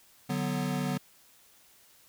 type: chord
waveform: square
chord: B minor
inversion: first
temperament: equal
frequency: 146.83 / 185 / 246.9 Hz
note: D3 / F#3 / B3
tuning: 0 / 0 / 0 cents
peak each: -34 dBFS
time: 0.29-0.98 s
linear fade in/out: 10 ms
effects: white hiss -60 dBFS RMS until 2.08 s